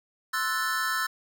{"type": "chord", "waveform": "square", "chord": "F# half-diminished seventh", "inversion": "second", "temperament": "equal", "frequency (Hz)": [1046.5, 1318.5, 1480, 1760], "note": ["C6", "E6", "F#6", "A6"], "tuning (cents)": [0, 0, 0, 0], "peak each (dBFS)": [-36, -31, -33, -31], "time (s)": [0.33, 1.07], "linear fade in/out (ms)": 10, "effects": []}